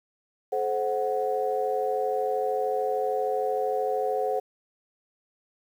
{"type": "chord", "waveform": "sine", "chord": "F# diminished", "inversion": "first", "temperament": "equal with one note detuned", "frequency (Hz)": [430.2, 523.3, 740], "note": ["A4", "C5", "F#5"], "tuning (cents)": [-39, 0, 0], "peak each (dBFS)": -28, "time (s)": [0.52, 4.4], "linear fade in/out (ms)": 10, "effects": ["tanh soft clip ceiling -14 dBFS", "9-bit"]}